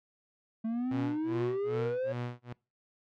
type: exponential sweep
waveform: triangle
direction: up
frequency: 220 to 552 Hz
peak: -28 dBFS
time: 0.64-2.13 s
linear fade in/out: 10 ms
type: tone with tremolo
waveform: sawtooth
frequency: 121.8 Hz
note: B2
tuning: 24 cents flat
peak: -29 dBFS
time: 0.91-2.53 s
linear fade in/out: 5 ms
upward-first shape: sine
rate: 2.5 Hz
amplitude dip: 100%
effects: noise-tail reverb RT60 0.3 s tail -25 dB re dry + low-pass 3000 Hz 12 dB/octave